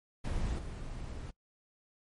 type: noise with level steps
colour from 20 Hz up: brown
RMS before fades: -34 / -41 dBFS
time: 0.24-1.31 s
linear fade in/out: 10 ms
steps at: 0.58 s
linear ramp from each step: 10 ms
effects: noise-tail reverb RT60 0.1 s tail -22 dB re dry + MP3 48 kbps